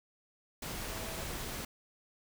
sine tone in noise, 652 Hz, E5, 19 cents flat, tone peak -48 dBFS, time 0.91-1.22 s, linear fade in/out 5 ms, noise pink, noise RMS -40 dBFS, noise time 0.62-1.65 s, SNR -11 dB, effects none

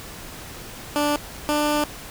15% pulse tone pair in turn, 293.4 / 297 Hz, D4 / D4, -2 / +20 cents, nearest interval unison, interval 22 cents, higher second, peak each -13 dBFS, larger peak neither, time 0.96-1.16 / 1.49-1.84 s, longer second, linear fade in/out 0 ms, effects pink hiss -38 dBFS RMS until 2.1 s

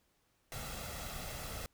pink noise with comb filter, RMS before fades -43 dBFS, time 0.52-1.66 s, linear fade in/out 0 ms, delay 1.5 ms, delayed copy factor +0.55, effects pink hiss -75 dBFS RMS until 1.73 s

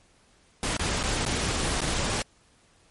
pink noise with dropouts, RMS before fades -27 dBFS, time 0.63-2.22 s, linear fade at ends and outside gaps 1 ms, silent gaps 0.768-0.794 / 1.03-1.037 / 1.252-1.262 / 1.806-1.816 s, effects pink hiss -61 dBFS RMS until 2.9 s + MP3 48 kbps

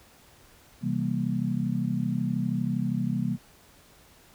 sine chord, C dominant seventh, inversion none, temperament just, 130.81 / 163.52 / 196.22 / 235.5 Hz, C3 / E3 / G3 / Bb3, 0 / -14 / +2 / +18 cents, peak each -31 / -31 / -30 / -30 dBFS, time 0.81-3.38 s, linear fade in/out 50 ms, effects pink hiss -56 dBFS RMS until 4.34 s

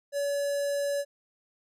square tone with notch filter, 569 Hz, C#5, 45 cents sharp, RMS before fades -29 dBFS, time 0.12-1.05 s, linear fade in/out 50 ms, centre 2500 Hz, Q 0.84, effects low-pass 12000 Hz 12 dB/octave

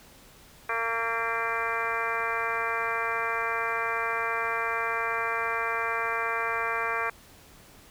harmonic tone with a mistuned harmonic, 228.7 Hz, A#3, 33 cents flat, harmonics 2 / 3 / 4 / 5 / 6 / 7 / 8 / 9 / 10, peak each -36 / -37 / -36 / -32 / -35 / -33 / -38 / -37 / -35 dBFS, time 0.69-7.1 s, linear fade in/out 5 ms, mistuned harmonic 10, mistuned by +64 cents, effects pink hiss -53 dBFS RMS until 7.9 s

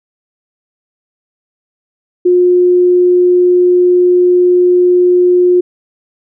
sine tone, 358.2 Hz, F4, 44 cents sharp, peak -5 dBFS, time 2.25-5.61 s, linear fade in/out 10 ms, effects none

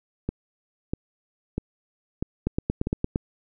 two click trains, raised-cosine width 3 ms, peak -10 / -13 dBFS, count 7 / 5, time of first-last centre 2.47-3.159 / 0.29-2.871 s, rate 8.71 / 1.55 Hz, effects none

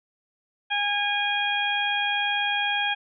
harmonic tone, 818 Hz, G#5, 26 cents flat, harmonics 1 / 2 / 3 / 4, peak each -28 / -28 / -28 / -28 dBFS, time 0.7-2.95 s, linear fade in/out 20 ms, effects none

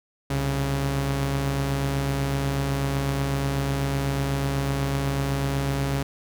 sawtooth tone pair together, 65.02 / 138.1 Hz, C2 / C#3, -10 / -6 cents, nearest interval octave + minor second, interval 1304 cents, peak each -26 / -20 dBFS, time 0.3-6.03 s, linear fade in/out 5 ms, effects none

